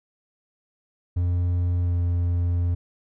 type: tone with pitch glide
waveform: triangle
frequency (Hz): 88.2 to 87.14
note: F2 to F2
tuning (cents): +18 to -3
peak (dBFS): -18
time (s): 1.16-2.75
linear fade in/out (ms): 10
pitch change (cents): -21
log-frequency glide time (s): 1.82-1.95
effects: none